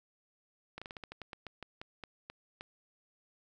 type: slowing click train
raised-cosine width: 0.3 ms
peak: -27 dBFS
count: 15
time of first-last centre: 0.78-2.609 s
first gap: 36 ms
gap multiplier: 1.18
effects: none